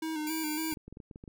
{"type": "tone with vibrato", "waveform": "square", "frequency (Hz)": 312.2, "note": "D#4", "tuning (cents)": 6, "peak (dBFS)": -33, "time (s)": [0.02, 0.74], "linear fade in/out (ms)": 5, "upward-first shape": "square", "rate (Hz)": 3.6, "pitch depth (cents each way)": 40}
{"type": "tone", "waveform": "5% pulse", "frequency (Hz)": 2343, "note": "D7", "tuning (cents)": -5, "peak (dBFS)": -27, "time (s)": [0.27, 0.74], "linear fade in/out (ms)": 0}
{"type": "clicks", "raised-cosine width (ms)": 3, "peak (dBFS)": -33, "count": 10, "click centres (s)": [0.725, 0.772, 0.88, 0.926, 0.971, 1.002, 1.112, 1.159, 1.239, 1.278]}
{"effects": []}